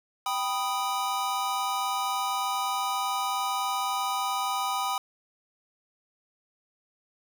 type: chord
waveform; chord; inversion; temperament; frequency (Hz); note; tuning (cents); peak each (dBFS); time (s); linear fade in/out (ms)
square; G augmented; none; equal; 784 / 987.8 / 1244.5; G5 / B5 / D#6; 0 / 0 / 0; -32; 0.26-4.98; 2
effects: none